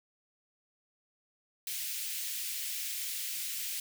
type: high-pass noise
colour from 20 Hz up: white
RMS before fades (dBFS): -37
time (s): 1.67-3.8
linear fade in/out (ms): 2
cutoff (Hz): 2100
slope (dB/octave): 24
effects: none